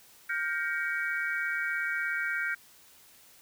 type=chord; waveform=sine; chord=G half-diminished seventh; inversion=third; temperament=just; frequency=1411.2 / 1568 / 1881.6 / 2258 Hz; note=F6 / G6 / Bb6 / Db7; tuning=+18 / 0 / +16 / +31 cents; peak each=-34 / -32 / -36 / -36 dBFS; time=0.29-2.55 s; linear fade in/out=10 ms; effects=white hiss -57 dBFS RMS until 3.41 s